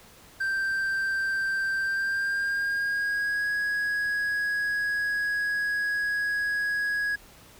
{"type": "tone with pitch glide", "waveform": "triangle", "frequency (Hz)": [1569, 1662.3], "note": ["G6", "G#6"], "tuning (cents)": [1, 1], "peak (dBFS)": -23, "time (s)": [0.4, 7.16], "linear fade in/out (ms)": 10, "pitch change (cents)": 100, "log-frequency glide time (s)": [1.8, 3.51], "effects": ["pink hiss -52 dBFS RMS until 7.59 s"]}